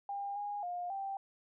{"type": "tone with pitch steps", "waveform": "sine", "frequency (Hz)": [802, 820, 709, 784], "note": ["G5", "G#5", "F5", "G5"], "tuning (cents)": [39, -22, 26, 0], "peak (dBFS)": -36, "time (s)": [0.09, 1.17], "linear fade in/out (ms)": 2, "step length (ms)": 270, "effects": []}